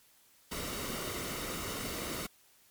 pink noise with comb filter, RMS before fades -38 dBFS, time 0.51-2.27 s, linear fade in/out 10 ms, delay 1.2 ms, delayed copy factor -0.5, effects white hiss -64 dBFS RMS until 2.7 s + MP3 96 kbps

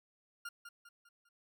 40% pulse tone with echo, 1407 Hz, F6, 12 cents sharp, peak -40 dBFS, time 0.45-0.49 s, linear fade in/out 5 ms, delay 200 ms, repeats 4, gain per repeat -7 dB, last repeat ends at 1.29 s, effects none

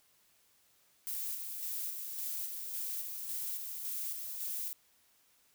violet noise with tremolo, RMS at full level -38 dBFS, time 1.07-4.73 s, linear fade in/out 0 ms, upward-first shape square, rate 1.8 Hz, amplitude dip 35%, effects white hiss -69 dBFS RMS until 5.54 s

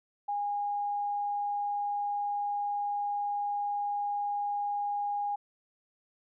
sine tone, 818 Hz, G#5, 26 cents flat, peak -29 dBFS, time 0.28-5.36 s, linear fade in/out 10 ms, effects none

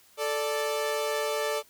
sawtooth tone pair together, 439.6 / 587.3 Hz, A4 / D5, -2 / 0 cents, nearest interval perfect fourth, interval 502 cents, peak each -26 dBFS, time 0.17-1.63 s, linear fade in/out 50 ms, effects white hiss -59 dBFS RMS until 1.69 s

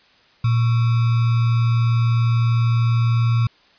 sine tone with sample-and-hold, 116.54 Hz, A#2, in tune, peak -14 dBFS, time 0.44-3.47 s, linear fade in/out 5 ms, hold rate 1225 Hz, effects white hiss -54 dBFS RMS until 3.78 s + resampled to 11025 Hz

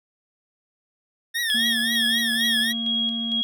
25% pulse tone with vibrato, 1803 Hz, A6, 42 cents sharp, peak -19 dBFS, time 1.34-2.73 s, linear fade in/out 20 ms, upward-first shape triangle, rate 3.8 Hz, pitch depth 130 cents each way
sine tone with tremolo, 3296 Hz, G#7, 14 cents flat, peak -21 dBFS, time 1.5-3.43 s, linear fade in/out 0 ms, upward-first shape square, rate 2.2 Hz, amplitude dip 45%
triangle tone with pitch glide, 231.7 to 229.2 Hz, A#3 to A#3, -10 to -29 cents, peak -26 dBFS, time 1.54-3.42 s, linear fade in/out 10 ms, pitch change -19 cents, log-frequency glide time 2.31-2.78 s
effects none

